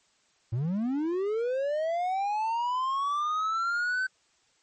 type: linear sweep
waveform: triangle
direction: up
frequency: 105.5 to 1539 Hz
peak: -24 dBFS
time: 0.52-4.07 s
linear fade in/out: 10 ms
effects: white hiss -67 dBFS RMS until 4.62 s + MP3 32 kbps